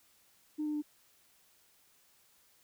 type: tone with pitch steps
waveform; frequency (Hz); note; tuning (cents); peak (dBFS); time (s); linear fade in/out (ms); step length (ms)
sine; 303.6 / 300.8 / 298; D#4 / D4 / D4; -42 / +42 / +25; -31; 0.58-0.823; 20; 81
effects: tanh soft clip ceiling -28 dBFS + white hiss -67 dBFS RMS until 2.63 s